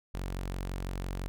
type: tone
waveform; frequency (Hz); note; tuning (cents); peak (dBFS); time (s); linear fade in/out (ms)
sawtooth; 45.96; F#1; -11; -30; 0.14-1.28; 0
effects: none